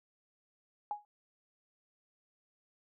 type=tone with exponential decay; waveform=sine; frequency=830.6 Hz; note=G#5; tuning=in tune; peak=-30 dBFS; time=0.91-1.05 s; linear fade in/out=1 ms; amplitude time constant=30 ms; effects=none